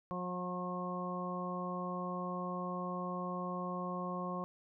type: harmonic tone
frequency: 180 Hz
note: F#3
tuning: 47 cents flat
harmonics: 1 / 2 / 3 / 4 / 5 / 6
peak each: -40 / -46 / -44 / -47 / -51 / -41 dBFS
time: 0.11-4.44 s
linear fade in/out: 0 ms
effects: none